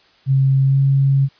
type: tone with pitch glide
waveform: sine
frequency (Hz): 134.9 to 137.02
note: C#3 to C#3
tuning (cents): -47 to -20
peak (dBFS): -11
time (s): 0.26-1.29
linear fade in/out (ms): 50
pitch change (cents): +27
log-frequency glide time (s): 0.64-0.79
effects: white hiss -53 dBFS RMS until 1.39 s + resampled to 11025 Hz